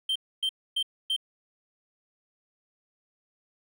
triangle tone bursts, 3136 Hz, G7, in tune, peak -23 dBFS, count 4, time 0.09-1.164 s, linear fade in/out 5 ms, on 66 ms, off 270 ms, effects none

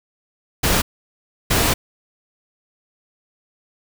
pink noise bursts at uneven times, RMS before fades -17 dBFS, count 2, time 0.63-0.82 / 1.5-1.74 s, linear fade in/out 10 ms, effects none

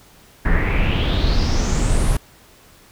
brown noise with low-pass filter sweep, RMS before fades -17 dBFS, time 0.45-2.17 s, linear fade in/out 5 ms, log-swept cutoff 1700 to 11000 Hz, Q 5.4, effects pink hiss -49 dBFS RMS until 2.91 s

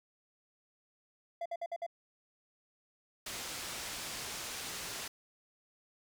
triangle tone bursts, 680 Hz, F5, 46 cents flat, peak -33 dBFS, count 5, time 1.41-1.865 s, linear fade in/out 5 ms, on 47 ms, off 55 ms
white low-pass noise, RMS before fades -42 dBFS, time 3.26-5.08 s, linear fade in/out 5 ms, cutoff 7600 Hz, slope 12 dB/octave
effects none

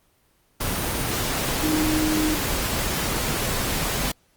sine tone in noise, 310 Hz, D#4, 6 cents flat, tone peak -21 dBFS, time 1.63-2.35 s, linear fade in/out 10 ms, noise pink, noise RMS -25 dBFS, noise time 0.6-4.12 s, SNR +1 dB, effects pink hiss -63 dBFS RMS until 4.36 s + Opus 24 kbps

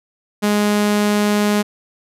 sawtooth tone, 207.7 Hz, G#3, in tune, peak -10 dBFS, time 0.42-1.63 s, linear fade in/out 20 ms, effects resampled to 32000 Hz

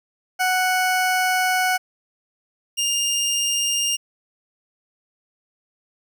20% pulse tone pair in turn, 740 / 2815 Hz, F#5 / F7, 0 / +13 cents, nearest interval octave + major seventh, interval 2313 cents, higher second, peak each -13 / -15 dBFS, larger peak first, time 0.39-1.78 / 2.77-3.97 s, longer first, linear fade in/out 20 ms, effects none

